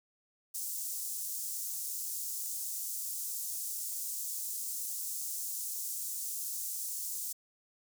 pink high-pass noise, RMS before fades -38 dBFS, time 0.54-7.33 s, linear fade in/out 10 ms, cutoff 6700 Hz, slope 24 dB/octave, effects none

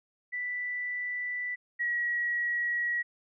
sine tone pair in turn, 1975.5 / 1913.7 Hz, B6 / A#6, 0 / +45 cents, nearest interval minor second, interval 55 cents, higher first, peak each -31 / -27 dBFS, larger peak second, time 0.32-1.56 / 1.79-3.03 s, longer neither, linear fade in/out 20 ms, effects none

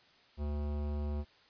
sine tone with hard clipping, 73.42 Hz, D2, in tune, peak -35 dBFS, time 0.37-1.25 s, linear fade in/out 50 ms, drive 18 dB, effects white hiss -63 dBFS RMS until 1.49 s + resampled to 11025 Hz

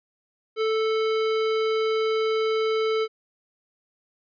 square tone, 440 Hz, A4, in tune, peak -22 dBFS, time 0.56-3.08 s, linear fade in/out 50 ms, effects resampled to 11025 Hz

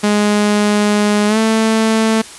sawtooth tone with pitch glide, 208 to 221.6 Hz, G#3 to A3, +3 to +13 cents, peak -7 dBFS, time 0.03-2.22 s, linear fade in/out 10 ms, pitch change +110 cents, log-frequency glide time 1.27-1.38 s, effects white hiss -34 dBFS RMS until 2.38 s + resampled to 24000 Hz

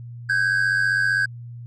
triangle tone pair together, 1538 / 1633.4 Hz, G6 / G#6, -33 / -29 cents, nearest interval minor second, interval 104 cents, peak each -19 dBFS, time 0.29-1.26 s, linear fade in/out 10 ms, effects added 119 Hz sine -34 dBFS peak until 1.66 s + resampled to 24000 Hz

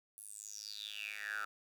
10% pulse tone with high-pass filter sweep, 104.6 Hz, G#2, 13 cents sharp, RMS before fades -45 dBFS, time 0.18-1.45 s, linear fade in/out 0 ms, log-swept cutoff 11000 to 1300 Hz, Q 8.9, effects none

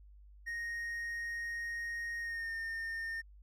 triangle tone with pitch glide, 1864.7 to 1821.1 Hz, A#6 to A#6, 0 to -41 cents, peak -35 dBFS, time 0.46-3.22 s, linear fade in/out 20 ms, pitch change -41 cents, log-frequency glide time 2.2-2.54 s, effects added 50 Hz sine -54 dBFS peak until 3.42 s

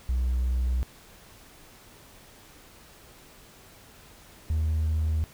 triangle tone pair in turn, 62.4 / 78.51 Hz, B1 / D#2, +19 / +16 cents, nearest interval major third, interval 397 cents, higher second, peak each -20 dBFS, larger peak neither, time 0.09-0.83 / 4.5-5.24 s, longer neither, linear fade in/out 0 ms, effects tanh soft clip ceiling -18 dBFS + pink hiss -52 dBFS RMS until 5.33 s

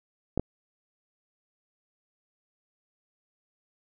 clicks, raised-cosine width 2 ms, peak -13 dBFS, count 2, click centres 0.376 / 0.396 s, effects none

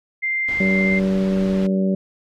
sine tone, 2093 Hz, C7, in tune, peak -19 dBFS, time 0.22-1 s, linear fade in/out 20 ms
pink low-pass noise, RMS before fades -35 dBFS, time 0.48-1.67 s, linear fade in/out 5 ms, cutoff 3900 Hz, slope 12 dB/octave
harmonic tone, 95.6 Hz, G2, 43 cents flat, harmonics 2 / 3 / 4 / 5 / 6, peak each -17 / -32 / -26 / -34 / -27 dBFS, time 0.6-1.95 s, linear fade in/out 5 ms
effects none

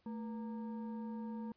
sine tone with frequency modulation, 220.8 Hz, A3, 6 cents sharp, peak -40 dBFS, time 0.06-1.52 s, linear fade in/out 2 ms, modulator 705 Hz, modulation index 0.51, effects pink hiss -75 dBFS RMS until 1.56 s + resampled to 11025 Hz

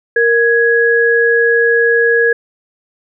sine tone pair together, 466.2 / 1666.2 Hz, A#4 / G#6, 0 / +5 cents, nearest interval octave + minor seventh, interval 2205 cents, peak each -11 dBFS, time 0.16-2.33 s, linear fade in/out 5 ms, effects none

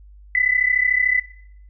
sine tone pair together, 1983.5 / 2017 Hz, B6 / B6, +7 / +36 cents, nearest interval unison, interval 29 cents, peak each -18 dBFS, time 0.35-1.2 s, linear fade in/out 2 ms, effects noise-tail reverb RT60 0.7 s tail -21 dB re dry + added 50 Hz sine -42 dBFS peak until 1.69 s

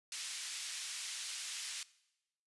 white band-pass noise, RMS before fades -43 dBFS, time 0.12-1.83 s, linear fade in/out 2 ms, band 2200 to 7700 Hz, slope 12 dB/octave, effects noise-tail reverb RT60 0.9 s tail -20 dB re dry + resampled to 24000 Hz

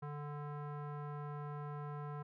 square tone with low-pass filter, 146.83 Hz, D3, in tune, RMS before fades -44 dBFS, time 0.02-2.23 s, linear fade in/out 10 ms, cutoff 1200 Hz, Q 2.8, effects none

